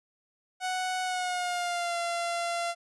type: tone with pitch glide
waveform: sawtooth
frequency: 740 to 686.5 Hz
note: F#5 to F5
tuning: 0 to -30 cents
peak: -25 dBFS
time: 0.6-2.75 s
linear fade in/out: 50 ms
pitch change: -130 cents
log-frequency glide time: 1.03-1.97 s
effects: resampled to 24000 Hz